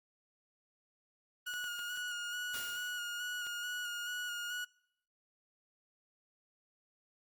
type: tone with vibrato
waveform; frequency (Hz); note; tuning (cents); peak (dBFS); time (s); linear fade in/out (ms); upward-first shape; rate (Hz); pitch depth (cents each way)
30% pulse; 1446; F#6; -40; -35; 1.46-4.65; 10; square; 2.3; 19
type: clicks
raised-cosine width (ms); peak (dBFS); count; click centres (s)
0.2; -33; 4; 1.538 / 1.642 / 1.792 / 3.468
type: noise with exponential decay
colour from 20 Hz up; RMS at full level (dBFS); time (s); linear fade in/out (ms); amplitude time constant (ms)
white; -42; 2.54-3.19; 2; 140
effects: noise-tail reverb RT60 0.7 s tail -24 dB re dry + Opus 24 kbps